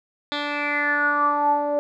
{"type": "tone with low-pass filter sweep", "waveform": "10% pulse", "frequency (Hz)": 291.7, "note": "D4", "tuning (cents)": -12, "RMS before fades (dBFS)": -22, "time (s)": [0.32, 1.79], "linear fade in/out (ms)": 0, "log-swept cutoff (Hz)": [3500, 620], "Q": 8.1, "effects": []}